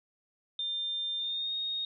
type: tone with pitch glide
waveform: sine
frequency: 3600 to 3721 Hz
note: A7 to A#7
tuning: +39 to -4 cents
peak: -31 dBFS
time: 0.59-1.85 s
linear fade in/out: 2 ms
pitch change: +57 cents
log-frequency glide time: 1.18-1.54 s
effects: none